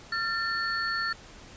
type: tone cluster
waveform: sine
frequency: 1377 / 1785 / 4415 Hz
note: F6 / A6 / C#8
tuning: -25 / +24 / -8 cents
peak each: -31 / -30 / -34 dBFS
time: 0.12-1.13 s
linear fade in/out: 5 ms
effects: pink hiss -49 dBFS RMS until 1.56 s + resampled to 16000 Hz